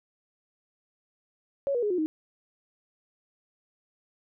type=tone with pitch steps; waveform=sine; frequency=556 / 481.2 / 416.5 / 360.5 / 312 Hz; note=C#5 / B4 / G#4 / F#4 / D#4; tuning=+5 / -45 / +5 / -45 / +5 cents; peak=-24 dBFS; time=1.67-2.06 s; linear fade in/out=0 ms; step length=78 ms; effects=none